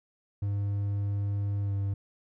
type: tone with pitch glide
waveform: triangle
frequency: 100.9 to 99.22 Hz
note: G#2 to G2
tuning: -49 to +21 cents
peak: -25 dBFS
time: 0.42-1.94 s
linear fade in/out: 5 ms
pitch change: -30 cents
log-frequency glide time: 1.63-1.73 s
effects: none